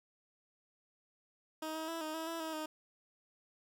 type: tone with pitch steps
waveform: 15% pulse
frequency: 314.4 / 318.1 / 330 / 311.2 / 322.7 / 331.2 / 319.5 / 310.3 Hz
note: D#4 / D#4 / E4 / D#4 / E4 / E4 / D#4 / D#4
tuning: +18 / +38 / +2 / 0 / -37 / +8 / +46 / -5 cents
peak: -32 dBFS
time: 1.62-2.66 s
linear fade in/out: 5 ms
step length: 130 ms
effects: none